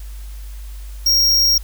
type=tone; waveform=square; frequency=5588 Hz; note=F8; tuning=in tune; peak=-12 dBFS; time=1.06-1.58 s; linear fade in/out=5 ms; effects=added 50 Hz sine -29 dBFS peak until 1.63 s + white hiss -46 dBFS RMS until 1.63 s